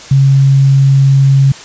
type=tone; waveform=sine; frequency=136.5 Hz; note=C#3; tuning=26 cents flat; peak=-4 dBFS; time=0.11-1.52 s; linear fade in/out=5 ms; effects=white hiss -31 dBFS RMS until 1.64 s + resampled to 16000 Hz